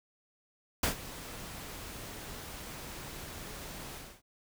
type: noise with ADSR envelope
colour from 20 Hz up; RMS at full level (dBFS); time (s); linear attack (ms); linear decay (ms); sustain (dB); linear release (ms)
pink; -27; 0.83-4.22; 4; 110; -17; 270
effects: none